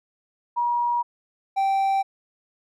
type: tone pair in turn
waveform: sine / triangle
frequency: 957 / 780 Hz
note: A#5 / G5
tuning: +45 / -9 cents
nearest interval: major third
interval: 354 cents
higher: first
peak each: -20 / -17 dBFS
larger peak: second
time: 0.56-1.03 / 1.56-2.03 s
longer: neither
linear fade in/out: 20 ms
effects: none